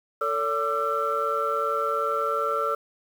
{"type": "tone cluster", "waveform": "sine", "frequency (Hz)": [447.4, 570, 1182, 1345], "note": ["A4", "C#5", "D6", "E6"], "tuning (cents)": [29, 48, 11, 34], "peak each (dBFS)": [-29, -29, -31, -25], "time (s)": [0.21, 2.75], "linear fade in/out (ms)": 5, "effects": ["tanh soft clip ceiling -14 dBFS", "8-bit"]}